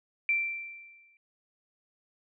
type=tone with exponential decay; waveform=sine; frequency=2349 Hz; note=D7; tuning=in tune; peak=-22 dBFS; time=0.29-1.17 s; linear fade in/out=1 ms; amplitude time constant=190 ms; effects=none